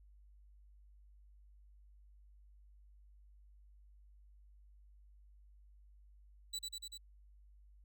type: tone with echo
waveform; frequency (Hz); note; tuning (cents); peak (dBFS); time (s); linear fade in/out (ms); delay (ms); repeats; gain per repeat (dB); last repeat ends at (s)
30% pulse; 3951; B7; 0; -36; 6.53-6.59; 10; 97; 4; -2; 6.978
effects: added 50 Hz sine -59 dBFS peak until 7.84 s